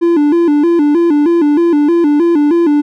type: tone with vibrato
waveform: triangle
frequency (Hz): 316.3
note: D#4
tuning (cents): +29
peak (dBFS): -5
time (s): 0.01-2.82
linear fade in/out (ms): 20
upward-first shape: square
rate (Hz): 3.2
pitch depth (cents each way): 130
effects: none